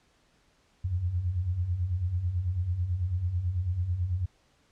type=beating tone pair; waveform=sine; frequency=82.41 / 91.51 Hz; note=E2 / F#2; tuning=0 / -19 cents; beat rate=9.1 Hz; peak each=-34 / -27 dBFS; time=0.84-4.26 s; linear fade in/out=10 ms; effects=pink hiss -66 dBFS RMS until 4.71 s + low-pass 7000 Hz 12 dB/octave